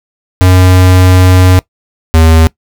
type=tone pair in turn; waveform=square; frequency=92 / 80.74 Hz; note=F#2 / E2; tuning=-9 / -35 cents; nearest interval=major second; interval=226 cents; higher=first; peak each=-3 dBFS; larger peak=neither; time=0.41-1.59 / 2.14-2.47 s; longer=first; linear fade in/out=0 ms; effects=noise-tail reverb RT60 0.1 s tail -21 dB re dry